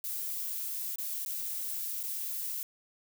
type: noise with dropouts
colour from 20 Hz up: violet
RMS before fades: -36 dBFS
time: 0.04-2.63 s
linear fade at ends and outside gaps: 1 ms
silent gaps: 0.958-0.984 / 1.25-1.26 / 2.03-2.036 s
effects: none